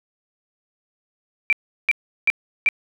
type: tone bursts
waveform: sine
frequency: 2349 Hz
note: D7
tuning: in tune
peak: -13 dBFS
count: 4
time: 1.5-2.688 s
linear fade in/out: 0 ms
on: 27 ms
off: 360 ms
effects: none